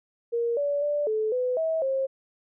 sine tone with pitch steps, 469 / 574 / 586 / 434.1 / 502 / 645 / 535 Hz, A#4 / D5 / D5 / A4 / B4 / E5 / C5, +11 / -40 / -4 / -23 / +28 / -38 / +38 cents, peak -23 dBFS, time 0.32-2.07 s, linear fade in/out 20 ms, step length 250 ms, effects none

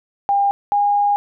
sine tone pair in turn, 802 / 816.5 Hz, G5 / G#5, +39 / -30 cents, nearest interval unison, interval 31 cents, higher second, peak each -13 dBFS, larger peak neither, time 0.29-0.51 / 0.72-1.16 s, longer second, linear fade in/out 0 ms, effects none

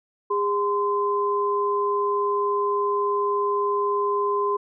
sine tone pair together, 407.1 / 1030.6 Hz, G#4 / C6, -35 / -27 cents, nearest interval octave + major third, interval 1608 cents, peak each -23 dBFS, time 0.3-4.57 s, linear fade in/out 10 ms, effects none

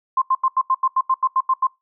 sine tone bursts, 1050 Hz, C6, 6 cents sharp, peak -14 dBFS, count 12, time 0.17-1.67 s, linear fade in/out 5 ms, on 48 ms, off 84 ms, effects noise-tail reverb RT60 0.2 s tail -22 dB re dry

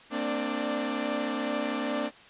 sawtooth tone cluster, 229 / 262.4 / 293.8 / 590 Hz, A#3 / C4 / D4 / D5, -31 / +5 / +1 / +8 cents, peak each -30 dBFS, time 0.1-2.11 s, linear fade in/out 50 ms, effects white hiss -52 dBFS RMS until 2.29 s + resampled to 8000 Hz

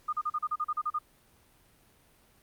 sine tone bursts, 1222 Hz, D#6, 32 cents flat, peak -27 dBFS, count 11, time 0.08-0.989 s, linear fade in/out 10 ms, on 49 ms, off 37 ms, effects pink hiss -63 dBFS RMS until 2.42 s + Opus 48 kbps

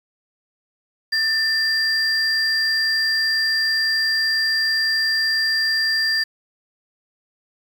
sine tone pair together, 1784 / 4763 Hz, A6 / D8, +23 / +24 cents, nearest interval octave + perfect fourth, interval 1701 cents, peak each -19 dBFS, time 1.12-6.24 s, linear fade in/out 10 ms, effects tanh soft clip ceiling -11 dBFS + 7-bit

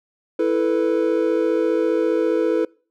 triangle chord, E suspended fourth, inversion none, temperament just, 329.6 / 439.5 / 494.4 Hz, E4 / A4 / B4, 0 / -2 / +2 cents, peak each -19 dBFS, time 0.39-2.65 s, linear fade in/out 5 ms, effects noise-tail reverb RT60 0.4 s tail -25 dB re dry

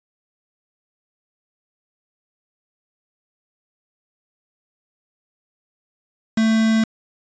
triangle tone with quantisation, 222 Hz, A3, 16 cents sharp, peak -12 dBFS, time 6.37-6.84 s, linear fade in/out 5 ms, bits 4, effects resampled to 16000 Hz

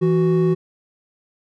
triangle tone pair together, 165.1 / 370.6 Hz, E3 / F#4, +3 / +3 cents, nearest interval octave + major second, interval 1400 cents, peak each -15 dBFS, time 0.01-0.55 s, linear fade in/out 20 ms, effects none

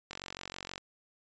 click train, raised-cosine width 0.2 ms, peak -22 dBFS, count 32, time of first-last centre 0.11-0.78 s, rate 46.3 Hz, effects resampled to 16000 Hz

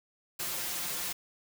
white noise with comb filter, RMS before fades -35 dBFS, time 0.39-1.13 s, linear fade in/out 10 ms, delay 5.7 ms, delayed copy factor +0.7, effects none

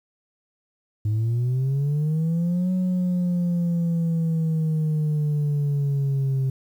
sine linear two-way sweep, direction up then down, 104.1 to 185 to 132.3 Hz, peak -17 dBFS, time 1.05-6.5 s, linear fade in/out 5 ms, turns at 2.72 s, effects tanh soft clip ceiling -19 dBFS + 9-bit

